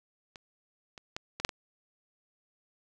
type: clicks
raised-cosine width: 0.2 ms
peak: -28 / -28 / -18 / -20 / -6 / -19 dBFS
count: 6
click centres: 0.358 / 0.978 / 1.165 / 1.4 / 1.449 / 1.492 s
effects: none